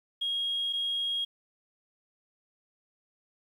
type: tone pair in turn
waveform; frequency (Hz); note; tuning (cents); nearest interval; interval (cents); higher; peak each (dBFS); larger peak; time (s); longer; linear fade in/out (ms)
sine; 3274 / 3274; G#7 / G#7; -25 / -25; unison; 0; neither; -27; neither; 0.21-0.73 / 0.73-1.25; neither; 10
effects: tanh soft clip ceiling -23 dBFS + 10-bit